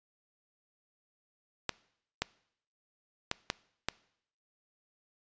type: clicks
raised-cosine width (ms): 0.2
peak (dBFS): -12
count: 5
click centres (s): 1.693 / 2.22 / 3.314 / 3.501 / 3.886
effects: noise-tail reverb RT60 0.7 s tail -22 dB re dry + resampled to 16000 Hz